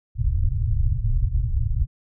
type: low-pass noise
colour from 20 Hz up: pink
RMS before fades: -21 dBFS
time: 0.15-1.87 s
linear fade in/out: 50 ms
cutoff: 130 Hz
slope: 96 dB/octave
effects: none